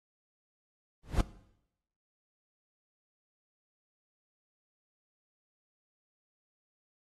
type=noise with exponential growth; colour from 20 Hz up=brown; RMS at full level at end=-22 dBFS; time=1.03-1.21 s; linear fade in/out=5 ms; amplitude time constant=39 ms; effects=noise-tail reverb RT60 0.8 s tail -18 dB re dry + AAC 32 kbps